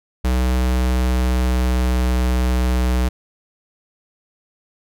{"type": "tone with pitch glide", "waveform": "square", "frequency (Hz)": [62.9, 62.32], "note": ["B1", "B1"], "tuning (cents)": [32, 16], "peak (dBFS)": -16, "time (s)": [0.24, 3.09], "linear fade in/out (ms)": 10, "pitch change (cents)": -16, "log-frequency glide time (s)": [0.57, 2.11], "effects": []}